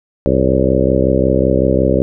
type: harmonic tone with a mistuned harmonic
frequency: 65.41 Hz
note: C2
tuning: in tune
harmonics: 1 / 2 / 3 / 4 / 5 / 6 / 7 / 8 / 9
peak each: -19 / -19 / -19 / -19 / -19 / -19 / -19 / -19 / -19 dBFS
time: 0.26-2.02 s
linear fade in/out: 0 ms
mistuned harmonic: 9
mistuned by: -55 cents
effects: none